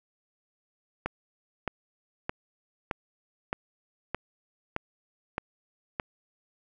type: click train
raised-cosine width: 0.5 ms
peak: -14 dBFS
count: 9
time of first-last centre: 1.06-5.998 s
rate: 1.62 Hz
effects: none